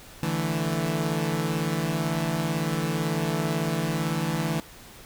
sawtooth chord, D suspended second, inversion none, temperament equal, 146.83 / 164.81 / 220 Hz, D3 / E3 / A3, 0 / 0 / 0 cents, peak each -26 / -23 / -28 dBFS, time 0.23-4.6 s, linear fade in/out 0 ms, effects pink hiss -47 dBFS RMS until 5.05 s

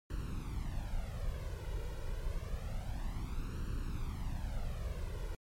brown noise with flanger, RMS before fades -38 dBFS, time 0.1-5.35 s, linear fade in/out 2 ms, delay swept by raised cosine 0.7 to 2.1 ms, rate 0.28 Hz, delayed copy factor +0.75, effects MP3 64 kbps

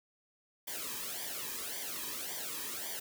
white noise with flanger, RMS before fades -40 dBFS, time 0.67-3 s, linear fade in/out 10 ms, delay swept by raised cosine 0.74 to 1.44 ms, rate 1.8 Hz, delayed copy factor -0.75, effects none

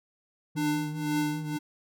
triangle tone with vibrato, 155.8 Hz, D#3, 3 cents sharp, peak -31 dBFS, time 0.55-1.57 s, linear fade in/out 10 ms, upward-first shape sine, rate 5.1 Hz, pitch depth 43 cents each way
square tone with tremolo, 298.2 Hz, D4, 27 cents sharp, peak -25 dBFS, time 0.56-1.59 s, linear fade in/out 20 ms, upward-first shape triangle, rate 2 Hz, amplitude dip 90%
effects none

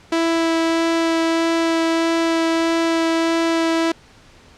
sawtooth tone with vibrato, 329.6 Hz, E4, in tune, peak -12 dBFS, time 0.12-3.92 s, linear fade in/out 5 ms, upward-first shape sine, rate 1.6 Hz, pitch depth 8 cents each way, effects pink hiss -48 dBFS RMS until 4.57 s + low-pass 6000 Hz 12 dB/octave

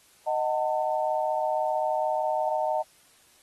sine chord, D# diminished, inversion none, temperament just, 622.3 / 746.7 / 896 Hz, D#5 / F#5 / A5, 0 / +16 / +31 cents, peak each -27 / -29 / -29 dBFS, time 0.26-2.83 s, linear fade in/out 20 ms, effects white hiss -59 dBFS RMS until 3.42 s + AAC 32 kbps

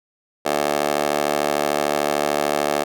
15% pulse tone with high-pass filter, 73.42 Hz, D2, in tune, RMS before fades -21 dBFS, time 0.45-2.84 s, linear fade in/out 10 ms, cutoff 500 Hz, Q 3.5, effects none

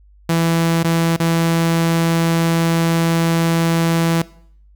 sawtooth tone with dropouts, 166 Hz, E3, 12 cents sharp, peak -10 dBFS, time 0.29-4.22 s, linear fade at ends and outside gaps 5 ms, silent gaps 0.831-0.844 / 1.164-1.199 s, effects noise-tail reverb RT60 0.6 s tail -20 dB re dry + added 50 Hz sine -45 dBFS peak until 4.75 s

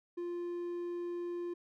triangle tone, 348.7 Hz, F4, 3 cents flat, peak -34 dBFS, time 0.17-1.54 s, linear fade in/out 10 ms, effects none

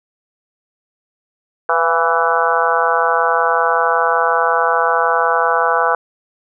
harmonic tone with a mistuned harmonic, 165.4 Hz, E3, 6 cents sharp, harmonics 3 / 4 / 5 / 6 / 7 / 8 / 9, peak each -20 / -20 / -20 / -20 / -20 / -20 / -20 dBFS, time 1.69-5.95 s, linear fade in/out 2 ms, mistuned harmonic 4, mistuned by +39 cents, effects none

